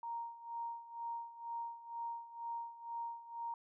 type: tone with tremolo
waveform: sine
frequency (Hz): 932.3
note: A#5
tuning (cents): 0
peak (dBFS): -38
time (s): 0.03-3.54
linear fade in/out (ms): 2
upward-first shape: sine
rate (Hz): 2.1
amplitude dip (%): 80
effects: none